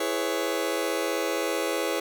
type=chord; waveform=sawtooth; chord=C# minor seventh; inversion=first; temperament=just; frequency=332.6 / 415.8 / 498.9 / 554.4 Hz; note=E4 / G#4 / B4 / C#5; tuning=+16 / +2 / +17 / 0 cents; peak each=-27 dBFS; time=0-2 s; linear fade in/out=5 ms; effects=none